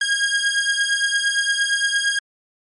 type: beating tone pair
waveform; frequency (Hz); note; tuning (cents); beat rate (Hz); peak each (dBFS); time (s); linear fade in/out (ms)
sawtooth; 1625 / 1633.7; G#6 / G#6; -38 / -29; 8.7; -17; 0.01-2.19; 5
effects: MP3 48 kbps